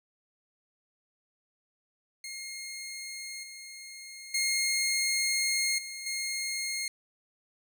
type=tone with level steps; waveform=15% pulse; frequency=2141 Hz; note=C7; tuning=39 cents sharp; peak=-32 / -37 / -20 / -32 / -25 dBFS; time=2.24-6.88 s; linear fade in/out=2 ms; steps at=3.43 / 4.34 / 5.78 / 6.06 s; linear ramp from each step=5 ms; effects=none